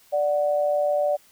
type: tone pair together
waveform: sine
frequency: 587.3 / 740 Hz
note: D5 / F#5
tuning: 0 / 0 cents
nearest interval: major third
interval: 400 cents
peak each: -20 / -27 dBFS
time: 0.12-1.17 s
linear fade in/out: 20 ms
effects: white hiss -56 dBFS RMS until 1.31 s